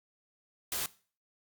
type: noise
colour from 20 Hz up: white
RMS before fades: -34 dBFS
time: 0.72-0.86 s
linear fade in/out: 2 ms
effects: noise-tail reverb RT60 0.4 s tail -19 dB re dry + Opus 48 kbps